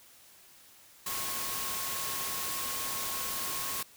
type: tone in noise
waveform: sine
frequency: 1086 Hz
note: C#6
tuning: 36 cents flat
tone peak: -42 dBFS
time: 1.06-3.83 s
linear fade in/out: 5 ms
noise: white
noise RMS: -35 dBFS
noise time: 1.06-3.83 s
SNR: -10 dB
effects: white hiss -57 dBFS RMS until 3.96 s